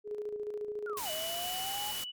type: tone with tremolo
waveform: sine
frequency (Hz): 418.5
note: G#4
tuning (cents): +13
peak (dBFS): -33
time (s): 0.04-1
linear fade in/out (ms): 50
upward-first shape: square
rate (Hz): 14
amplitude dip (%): 45
type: linear two-way sweep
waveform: sine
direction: down then up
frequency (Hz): 1480 to 617 to 846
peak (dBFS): -38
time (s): 0.86-1.92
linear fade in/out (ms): 10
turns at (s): 1.11
type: noise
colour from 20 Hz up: white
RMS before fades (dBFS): -39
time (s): 0.97-2.04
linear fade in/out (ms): 2
type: tone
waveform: sine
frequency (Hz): 2959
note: F#7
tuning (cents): -1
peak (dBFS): -38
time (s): 1.05-2.12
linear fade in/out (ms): 20
effects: MP3 96 kbps